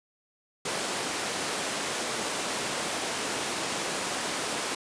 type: high-pass noise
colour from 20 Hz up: pink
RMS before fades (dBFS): -31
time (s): 0.65-4.75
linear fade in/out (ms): 5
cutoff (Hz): 290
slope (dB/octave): 12
effects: resampled to 22050 Hz